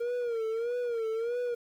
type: tone with vibrato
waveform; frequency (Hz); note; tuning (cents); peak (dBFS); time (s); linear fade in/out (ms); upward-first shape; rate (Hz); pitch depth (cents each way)
triangle; 466.2; A#4; 0; -27; 0-1.55; 10; sine; 1.6; 92
effects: 10-bit